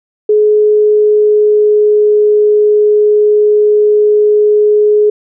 sine tone with pitch glide, 423.2 to 420.3 Hz, G#4 to G#4, +33 to +21 cents, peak -5 dBFS, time 0.29-5.1 s, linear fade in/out 5 ms, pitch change -12 cents, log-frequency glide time 0.43-2.14 s, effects none

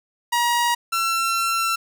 sawtooth tone pair in turn, 953 / 1350.4 Hz, A#5 / E6, +38 / +41 cents, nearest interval tritone, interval 603 cents, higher second, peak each -14 / -16 dBFS, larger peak first, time 0.32-0.75 / 0.92-1.76 s, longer second, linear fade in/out 10 ms, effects none

